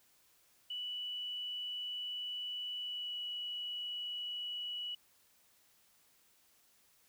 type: tone with pitch glide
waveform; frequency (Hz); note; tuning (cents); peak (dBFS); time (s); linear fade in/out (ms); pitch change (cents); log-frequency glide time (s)
sine; 2960 to 2938; F#7 to F#7; 0 to -13; -38; 0.7-4.95; 5; -13; 2.79-3.18
effects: white hiss -69 dBFS RMS until 7.08 s

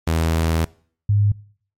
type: tone pair in turn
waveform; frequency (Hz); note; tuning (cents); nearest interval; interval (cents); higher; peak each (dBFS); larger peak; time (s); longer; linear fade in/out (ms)
sawtooth / sine; 81.4 / 102.68; E2 / G#2; -21 / -19; major third; 402; second; -13; neither; 0.07-0.65 / 1.09-1.32; first; 5
effects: noise-tail reverb RT60 0.5 s tail -22 dB re dry + MP3 64 kbps

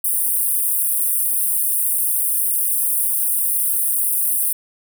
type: high-pass noise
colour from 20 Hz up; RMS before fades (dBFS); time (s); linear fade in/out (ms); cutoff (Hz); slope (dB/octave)
pink; -19; 0.04-4.53; 5; 8900; 96
effects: none

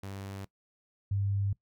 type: tone pair in turn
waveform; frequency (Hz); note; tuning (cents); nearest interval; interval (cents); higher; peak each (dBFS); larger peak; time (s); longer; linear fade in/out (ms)
sawtooth / sine; 98 / 99.48; G2 / G2; 0 / +26; unison; 26; second; -35 / -27; second; 0.03-0.45 / 1.11-1.53; neither; 5
effects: noise-tail reverb RT60 0.1 s tail -20 dB re dry

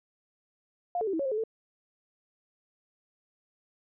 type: tone with pitch steps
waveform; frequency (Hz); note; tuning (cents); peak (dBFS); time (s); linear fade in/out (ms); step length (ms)
sine; 705 / 441 / 388.7 / 323.6 / 555 / 527 / 427.1 / 445.2; F5 / A4 / G4 / E4 / C#5 / C5 / G#4 / A4; +16 / +4 / -15 / -32 / +2 / +12 / +48 / +20; -27; 0.95-1.438; 2; 61
effects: none

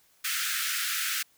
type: high-pass noise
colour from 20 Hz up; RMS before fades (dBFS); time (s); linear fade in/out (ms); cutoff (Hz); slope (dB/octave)
pink; -30; 0.24-1.23; 10; 1300; 96
effects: white hiss -64 dBFS RMS until 1.37 s

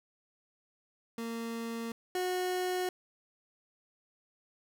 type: tone pair in turn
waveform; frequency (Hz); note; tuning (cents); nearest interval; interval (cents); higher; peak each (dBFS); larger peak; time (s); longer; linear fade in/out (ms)
30% pulse; 230 / 365.1; A#3 / F#4; -23 / -23; minor sixth; 800; second; -33 / -28; second; 1.18-1.92 / 2.15-2.89; neither; 2
effects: none

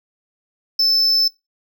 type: tone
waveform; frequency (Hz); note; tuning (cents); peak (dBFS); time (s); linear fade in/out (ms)
triangle; 5270; E8; -1; -12; 0.79-1.28; 5
effects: noise-tail reverb RT60 0.2 s tail -20 dB re dry

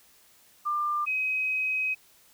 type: tone pair in turn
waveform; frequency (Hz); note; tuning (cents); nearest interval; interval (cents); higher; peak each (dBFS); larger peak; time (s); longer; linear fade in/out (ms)
sine; 1194 / 2530; D6 / D#7; +28 / +28; octave + minor second; 1300; second; -25; neither; 0.65-1.06 / 1.06-1.95; second; 20
effects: white hiss -59 dBFS RMS until 2.33 s

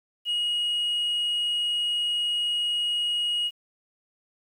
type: tone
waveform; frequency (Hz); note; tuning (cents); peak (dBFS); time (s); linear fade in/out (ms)
sine; 2889; F#7; -42; -21; 0.25-3.51; 50
effects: tanh soft clip ceiling -22 dBFS + 9-bit

